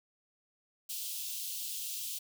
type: high-pass noise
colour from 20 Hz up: white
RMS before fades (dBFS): -39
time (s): 0.89-2.19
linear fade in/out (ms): 10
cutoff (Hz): 2800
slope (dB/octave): 48
effects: none